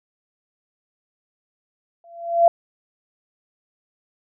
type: tone with exponential growth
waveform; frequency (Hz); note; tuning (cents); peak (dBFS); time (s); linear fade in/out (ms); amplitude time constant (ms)
sine; 681; F5; -44; -7; 2.04-2.48; 2; 94
effects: none